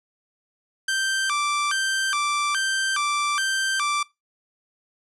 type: tone with vibrato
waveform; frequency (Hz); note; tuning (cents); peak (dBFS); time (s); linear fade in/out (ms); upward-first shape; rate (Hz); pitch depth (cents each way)
sawtooth; 1354; E6; +46; -18; 0.88-4.03; 5; square; 1.2; 250
effects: noise-tail reverb RT60 0.2 s tail -21 dB re dry + resampled to 24000 Hz